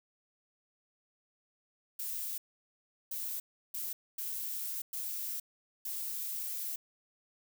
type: noise bursts at uneven times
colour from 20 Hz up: violet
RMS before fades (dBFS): -38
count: 6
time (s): 1.99-2.38 / 3.11-3.4 / 3.74-3.93 / 4.18-4.82 / 4.93-5.4 / 5.85-6.76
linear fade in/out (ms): 5
effects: none